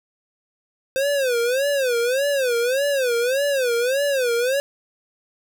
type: tone with vibrato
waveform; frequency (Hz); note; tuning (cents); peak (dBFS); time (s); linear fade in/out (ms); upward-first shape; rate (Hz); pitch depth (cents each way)
square; 518; C5; -17; -19; 0.96-4.6; 0; sine; 1.7; 180
effects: none